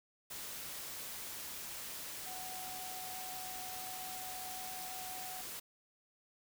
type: tone in noise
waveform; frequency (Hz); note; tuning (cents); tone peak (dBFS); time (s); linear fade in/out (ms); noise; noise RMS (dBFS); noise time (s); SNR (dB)
sine; 744; F#5; +9; -47; 2.26-5.42; 10; white; -45; 0.3-5.6; -5
effects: none